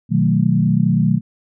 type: chord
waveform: sine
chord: B dominant seventh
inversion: none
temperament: equal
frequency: 123.47 / 155.56 / 185 / 220 Hz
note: B2 / D#3 / F#3 / A3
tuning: 0 / 0 / 0 / 0 cents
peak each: -19 / -17 / -17 / -19 dBFS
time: 0.09-1.21 s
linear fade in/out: 50 ms
effects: none